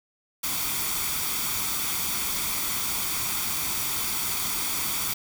white noise with comb filter, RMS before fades -28 dBFS, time 0.43-5.14 s, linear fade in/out 10 ms, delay 0.87 ms, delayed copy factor +0.55, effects none

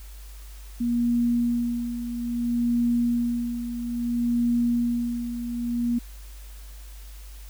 sine tone with tremolo, 238.2 Hz, A#3, 38 cents sharp, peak -19 dBFS, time 0.8-5.99 s, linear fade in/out 10 ms, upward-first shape sine, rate 0.6 Hz, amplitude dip 65%, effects added 50 Hz sine -39 dBFS peak until 7.49 s + white hiss -51 dBFS RMS until 7.49 s

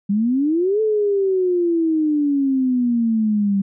sine exponential two-way sweep, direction up then down, 194.4 to 440 to 194.4 Hz, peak -15 dBFS, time 0.09-3.62 s, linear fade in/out 10 ms, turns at 0.81 s, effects none

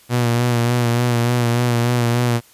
sawtooth tone with vibrato, 120.1 Hz, B2, 48 cents flat, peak -11 dBFS, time 0.09-2.41 s, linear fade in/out 50 ms, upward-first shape sine, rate 3.4 Hz, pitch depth 36 cents each way, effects white hiss -50 dBFS RMS until 2.53 s + resampled to 32000 Hz

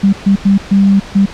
sine tone bursts at uneven times, 197.2 Hz, G3, 11 cents sharp, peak -5 dBFS, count 5, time 0.03-0.13 / 0.26-0.36 / 0.45-0.58 / 0.71-1 / 1.15-1.26 s, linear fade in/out 10 ms, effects pink hiss -30 dBFS RMS until 1.33 s + low-pass 5000 Hz 12 dB/octave

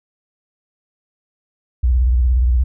sine tone with vibrato, 61.74 Hz, B1, in tune, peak -11 dBFS, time 1.83-2.64 s, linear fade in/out 10 ms, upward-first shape sine, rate 17 Hz, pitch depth 160 cents each way, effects none

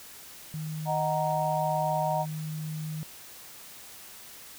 sine tone, 155.56 Hz, D#3, in tune, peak -32 dBFS, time 0.54-3.03 s, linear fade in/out 0 ms
sine chord, D# minor, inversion none, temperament just, 622.3 / 746.7 / 933.4 Hz, D#5 / F#5 / A#5, 0 / +16 / +2 cents, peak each -30 dBFS, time 0.85-2.26 s, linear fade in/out 50 ms
effects white hiss -47 dBFS RMS until 4.58 s

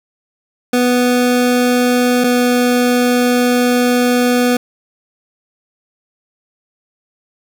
25% pulse tone pair in turn, 246.9 / 246 Hz, B3 / B3, 0 / -7 cents, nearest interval unison, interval 7 cents, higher first, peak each -7 dBFS, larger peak neither, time 0.73-2.24 / 2.24-4.57 s, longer second, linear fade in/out 5 ms, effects none

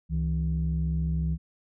sine tone pair together, 68.1 / 161.97 Hz, C#2 / E3, -30 / -30 cents, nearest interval octave + minor third, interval 1500 cents, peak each -26 dBFS, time 0.09-1.38 s, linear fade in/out 50 ms, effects tanh soft clip ceiling -19 dBFS

